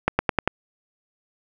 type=accelerating click train; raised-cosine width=0.5 ms; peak=-3 dBFS; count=5; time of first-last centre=0.08-0.476 s; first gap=110 ms; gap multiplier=0.93; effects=none